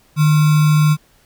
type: tone with sample-and-hold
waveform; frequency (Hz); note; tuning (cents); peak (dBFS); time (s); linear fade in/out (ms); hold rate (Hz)
sine; 152.3; D#3; -37; -9; 0.16-0.97; 50; 1225
effects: pink hiss -54 dBFS RMS until 1.25 s